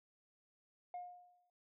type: tone with exponential decay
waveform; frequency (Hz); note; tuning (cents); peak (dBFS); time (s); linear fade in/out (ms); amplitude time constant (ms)
sine; 714; F5; +38; -39; 0.94-1.5; 2; 120
effects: tanh soft clip ceiling -40 dBFS